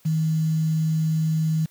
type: tone with quantisation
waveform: sine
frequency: 158.6 Hz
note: D#3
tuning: 33 cents sharp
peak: -19 dBFS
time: 0.05-1.66 s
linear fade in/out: 10 ms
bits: 7
effects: white hiss -58 dBFS RMS until 1.7 s